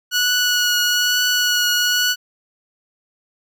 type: tone with vibrato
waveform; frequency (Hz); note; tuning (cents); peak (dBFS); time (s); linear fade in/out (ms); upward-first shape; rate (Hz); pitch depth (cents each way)
15% pulse; 1465; F#6; -18; -9; 0.11-2.16; 50; triangle; 1.1; 17
effects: none